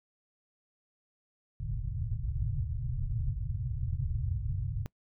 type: low-pass noise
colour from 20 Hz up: white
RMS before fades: -33 dBFS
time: 1.6-4.86 s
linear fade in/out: 0 ms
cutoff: 140 Hz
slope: 96 dB/octave
effects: noise-tail reverb RT60 0.1 s tail -24 dB re dry